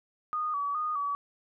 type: tone with vibrato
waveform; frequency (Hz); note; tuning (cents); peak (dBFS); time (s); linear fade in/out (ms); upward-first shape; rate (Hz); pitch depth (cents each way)
sine; 1185; D6; +15; -28; 0.33-1.15; 0; square; 2.4; 66
effects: none